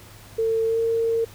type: tone with pitch glide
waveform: sine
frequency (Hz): 450 to 456.8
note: A4 to A#4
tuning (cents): +39 to -35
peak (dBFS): -19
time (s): 0.38-1.25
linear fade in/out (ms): 10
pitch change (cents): +26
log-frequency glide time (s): 0.66-0.81
effects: added 103 Hz sine -47 dBFS peak until 1.34 s + pink hiss -47 dBFS RMS until 1.34 s